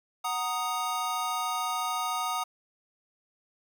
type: chord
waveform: square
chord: D# minor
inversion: first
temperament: equal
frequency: 740 / 932.3 / 1244.5 Hz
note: F#5 / A#5 / D#6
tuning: 0 / 0 / 0 cents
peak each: -35 / -35 / -32 dBFS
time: 0.24-2.44 s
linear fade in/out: 10 ms
effects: none